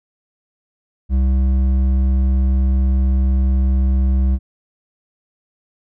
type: tone with hard clipping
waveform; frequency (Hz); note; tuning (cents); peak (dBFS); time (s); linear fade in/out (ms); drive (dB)
sine; 65.41; C2; 0; -14; 1.09-4.39; 50; 7
effects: none